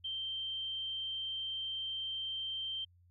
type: tone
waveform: sine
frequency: 3136 Hz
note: G7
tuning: in tune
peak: -36 dBFS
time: 0.04-2.85 s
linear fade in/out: 10 ms
effects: added 88 Hz sine -62 dBFS peak until 3.1 s